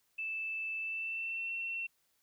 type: tone with pitch glide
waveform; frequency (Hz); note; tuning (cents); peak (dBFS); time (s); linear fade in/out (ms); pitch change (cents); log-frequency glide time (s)
sine; 2637 to 2708; E7 to E7; 0 to +46; -35; 0.18-1.87; 10; +46; 0.79-1.51
effects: white hiss -75 dBFS RMS until 2.22 s